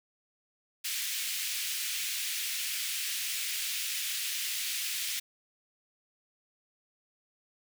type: high-pass noise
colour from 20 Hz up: pink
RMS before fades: -34 dBFS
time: 0.84-5.2 s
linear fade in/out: 10 ms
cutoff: 2200 Hz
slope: 24 dB/octave
effects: none